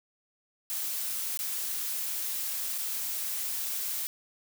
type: noise with dropouts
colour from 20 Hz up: blue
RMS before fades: -33 dBFS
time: 0.7-4.07 s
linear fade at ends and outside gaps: 0 ms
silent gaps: 1.374-1.391 / 2.78-2.784 s
effects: none